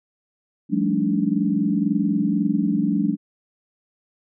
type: tone cluster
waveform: sine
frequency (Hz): 171.3 / 195 / 215.4 / 285.2 / 307.2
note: F3 / G3 / A3 / C#4 / D#4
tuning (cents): -33 / -9 / -37 / +49 / -22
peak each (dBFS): -27 / -23 / -23 / -23 / -30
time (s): 0.69-3.17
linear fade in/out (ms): 50
effects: none